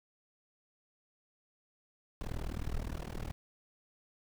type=noise with amplitude modulation; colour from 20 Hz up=brown; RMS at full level=-34 dBFS; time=2.21-3.32 s; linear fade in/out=0 ms; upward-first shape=sine; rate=39.5 Hz; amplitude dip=100%; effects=none